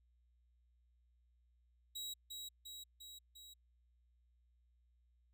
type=tone with echo; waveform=sawtooth; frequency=3857 Hz; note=B7; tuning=42 cents flat; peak=-40 dBFS; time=1.95-2.14 s; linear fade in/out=10 ms; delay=350 ms; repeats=4; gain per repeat=-3 dB; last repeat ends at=3.54 s; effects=added 60 Hz sine -70 dBFS peak until 5.33 s